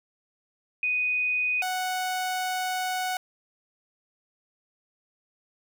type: tone pair in turn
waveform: sine / sawtooth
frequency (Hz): 2489 / 740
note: D#7 / F#5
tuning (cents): 0 / 0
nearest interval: octave + major sixth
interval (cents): 2100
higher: first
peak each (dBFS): -23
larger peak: neither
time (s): 0.83-1.62 / 1.62-3.17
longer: second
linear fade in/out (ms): 2
effects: none